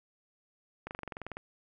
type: slowing click train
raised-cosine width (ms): 0.5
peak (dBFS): -24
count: 12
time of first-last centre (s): 0.87-1.37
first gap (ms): 39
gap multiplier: 1.03
effects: none